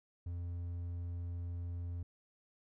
triangle tone, 86.8 Hz, F2, 10 cents flat, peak -36 dBFS, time 0.26-2.03 s, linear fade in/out 5 ms, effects none

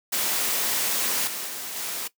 white noise with level steps, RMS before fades -25 / -32 / -34 / -31 dBFS, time 0.12-2.08 s, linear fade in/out 10 ms, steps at 1.27 / 1.47 / 1.76 s, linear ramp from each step 5 ms, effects noise-tail reverb RT60 0.1 s tail -17 dB re dry + high-pass 200 Hz 12 dB/octave

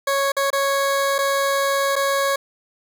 20% pulse tone with dropouts, 553 Hz, C#5, 4 cents flat, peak -13 dBFS, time 0.07-2.36 s, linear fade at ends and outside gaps 5 ms, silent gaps 0.32-0.366 / 0.504-0.529 / 1.183-1.187 / 1.957-1.962 s, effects none

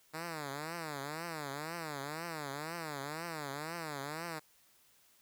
5% pulse tone with vibrato, 153.6 Hz, D#3, 22 cents flat, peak -28 dBFS, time 0.13-4.4 s, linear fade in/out 20 ms, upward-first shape triangle, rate 2 Hz, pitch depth 220 cents each way, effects white hiss -67 dBFS RMS until 5.21 s

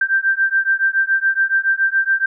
sine beating tone pair, 1568 / 1575.1 Hz, G6 / G6, 0 / +8 cents, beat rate 7.1 Hz, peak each -17 dBFS, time 0.01-2.26 s, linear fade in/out 5 ms, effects none

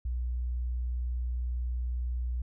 sine tone, 61 Hz, B1, 21 cents flat, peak -29 dBFS, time 0.05-2.42 s, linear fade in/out 5 ms, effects none

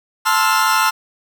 40% pulse chord, F major seventh, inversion first, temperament equal with one note detuned, 880 / 1046.5 / 1318.5 / 1411.5 Hz, A5 / C6 / E6 / F6, 0 / 0 / 0 / +18 cents, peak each -18 dBFS, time 0.25-0.91 s, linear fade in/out 20 ms, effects none

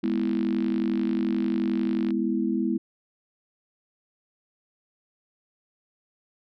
sine chord, E major, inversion first, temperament equal, 207.7 / 246.9 / 329.6 Hz, G#3 / B3 / E4, 0 / 0 / 0 cents, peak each -27 dBFS, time 0.03-2.78 s, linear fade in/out 10 ms
click train, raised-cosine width 0.3 ms, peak -24 dBFS, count 107, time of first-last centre 0.04-2.106 s, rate 51.3 Hz
effects none

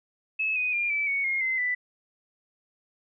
sine tone with pitch steps, 2592 / 2495 / 2402 / 2312 / 2225 / 2142 / 2062 / 1984.9 Hz, E7 / D#7 / D7 / D7 / C#7 / C7 / C7 / B6, -30 / +4 / +38 / -28 / +6 / +40 / -26 / +8 cents, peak -24 dBFS, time 0.39-1.75 s, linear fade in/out 10 ms, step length 170 ms, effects none

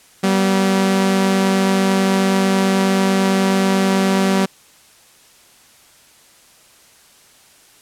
sawtooth tone pair together, 192.39 / 241.6 Hz, G3 / B3, -32 / -38 cents, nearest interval major third, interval 394 cents, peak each -10 / -18 dBFS, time 0.23-4.46 s, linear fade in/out 10 ms, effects white hiss -49 dBFS RMS until 7.81 s + low-pass 11000 Hz 12 dB/octave

